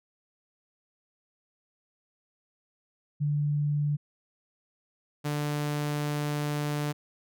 sine / sawtooth tone pair in turn, 146.83 / 147.6 Hz, D3 / D3, 0 / +9 cents, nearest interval unison, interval 9 cents, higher second, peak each -24 dBFS, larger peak neither, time 3.2-3.97 / 5.24-6.93 s, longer second, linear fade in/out 20 ms, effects none

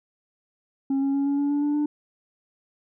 sine tone with pitch steps, 271.9 / 275.2 / 278.6 / 282 / 285.4 / 288.9 / 292.4 / 296 Hz, C#4 / C#4 / C#4 / C#4 / D4 / D4 / D4 / D4, -33 / -12 / +9 / +30 / -49 / -28 / -7 / +14 cents, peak -18 dBFS, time 0.9-1.86 s, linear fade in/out 5 ms, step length 120 ms, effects tanh soft clip ceiling -20 dBFS

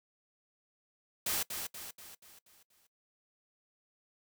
white noise with echo, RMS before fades -33 dBFS, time 1.26-1.43 s, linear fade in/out 5 ms, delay 240 ms, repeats 6, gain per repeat -6 dB, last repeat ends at 2.87 s, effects noise-tail reverb RT60 0.1 s tail -20 dB re dry

